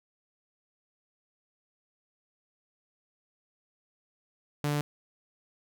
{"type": "tone", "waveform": "sawtooth", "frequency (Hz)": 146.83, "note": "D3", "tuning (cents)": 0, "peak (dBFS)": -23, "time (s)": [4.64, 4.81], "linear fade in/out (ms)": 0, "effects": []}